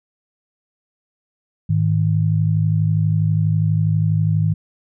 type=tone pair together; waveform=sine; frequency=104.92 / 157.2 Hz; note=G#2 / D#3; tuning=+18 / +18 cents; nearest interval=perfect fifth; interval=700 cents; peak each=-17 dBFS; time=1.69-4.54 s; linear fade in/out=10 ms; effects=none